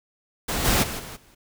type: noise with level steps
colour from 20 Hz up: pink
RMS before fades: -26 / -20 / -31 / -38 / -55 dBFS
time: 0.48-1.35 s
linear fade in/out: 10 ms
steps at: 0.64 / 0.82 / 0.98 / 1.15 s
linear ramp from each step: 20 ms
effects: none